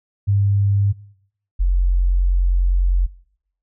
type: tone pair in turn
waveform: sine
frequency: 100.2 / 44.91 Hz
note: G2 / F1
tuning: +38 / +49 cents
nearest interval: octave + major second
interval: 1389 cents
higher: first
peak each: -13 dBFS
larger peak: neither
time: 0.27-0.93 / 1.59-3.07 s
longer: second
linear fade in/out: 20 ms
effects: noise-tail reverb RT60 0.7 s tail -22 dB re dry